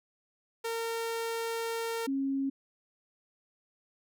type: tone pair in turn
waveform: sawtooth / sine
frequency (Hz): 458 / 272.3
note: A#4 / C#4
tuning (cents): -31 / -31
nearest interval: major sixth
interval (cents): 900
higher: first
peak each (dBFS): -28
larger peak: neither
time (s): 0.64-2.07 / 2.07-2.5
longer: first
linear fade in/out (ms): 10
effects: none